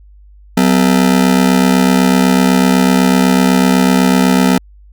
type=ring-modulated tone; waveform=40% pulse; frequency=220 Hz; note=A3; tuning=in tune; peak=-4 dBFS; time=0.57-4.58 s; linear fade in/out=5 ms; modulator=34 Hz; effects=added 50 Hz sine -38 dBFS peak until 4.92 s